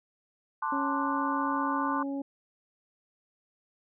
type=chord; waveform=sine; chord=D dominant seventh; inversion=second; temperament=equal with one note detuned; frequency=886.6 / 1046.5 / 1174.7 / 1480 Hz; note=A5 / C6 / D6 / F#6; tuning=+13 / 0 / 0 / 0 cents; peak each=-33 / -32 / -34 / -38 dBFS; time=0.62-2.03 s; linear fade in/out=5 ms
type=harmonic tone; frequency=277.2 Hz; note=C#4; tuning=in tune; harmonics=1 / 2 / 3; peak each=-31 / -40 / -46 dBFS; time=0.72-2.22 s; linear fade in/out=5 ms
effects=none